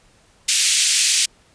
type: band-pass noise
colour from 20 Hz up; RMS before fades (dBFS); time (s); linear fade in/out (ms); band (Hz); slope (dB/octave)
white; -17; 0.48-1.26; 10; 2300 to 9200; 24
effects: pink hiss -55 dBFS RMS until 1.54 s + resampled to 22050 Hz